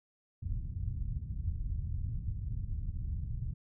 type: low-pass noise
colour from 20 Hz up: white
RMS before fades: -36 dBFS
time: 0.42-3.54 s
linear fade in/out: 5 ms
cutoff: 110 Hz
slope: 24 dB/octave
effects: none